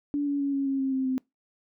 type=tone with pitch steps; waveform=sine; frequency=288.4 / 284.1 / 279.9 / 275.7 / 271.6 / 267.5 / 263.5 / 259.6 Hz; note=D4 / C#4 / C#4 / C#4 / C#4 / C4 / C4 / C4; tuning=-31 / +43 / +17 / -9 / -35 / +38 / +12 / -13 cents; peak=-24 dBFS; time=0.14-1.18 s; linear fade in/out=0 ms; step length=130 ms; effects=noise-tail reverb RT60 0.2 s tail -25 dB re dry